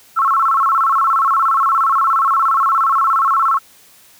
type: tone with vibrato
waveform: sine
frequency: 1209 Hz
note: D6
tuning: 50 cents sharp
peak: -11 dBFS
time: 0.16-3.59 s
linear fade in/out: 20 ms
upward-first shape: square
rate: 17 Hz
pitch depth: 170 cents each way
effects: white hiss -47 dBFS RMS until 4.19 s + high-pass 60 Hz 12 dB/octave